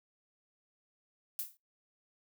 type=noise with exponential decay; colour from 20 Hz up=violet; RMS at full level=-33 dBFS; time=1.39-1.57 s; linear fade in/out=0 ms; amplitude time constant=39 ms; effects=noise-tail reverb RT60 0.2 s tail -23 dB re dry